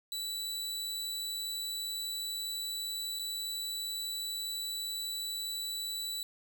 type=tone with dropouts; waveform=sawtooth; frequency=3951 Hz; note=B7; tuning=in tune; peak=-32 dBFS; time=0.12-6.23 s; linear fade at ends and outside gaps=1 ms; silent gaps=3.189-3.194 s; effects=none